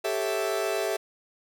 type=chord; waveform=40% pulse; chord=A dominant seventh; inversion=third; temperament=equal; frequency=392 / 440 / 554.4 / 659.3 Hz; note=G4 / A4 / C#5 / E5; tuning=0 / 0 / 0 / 0 cents; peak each=-30 / -31 / -35 / -29 dBFS; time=0.04-0.97 s; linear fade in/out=10 ms; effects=none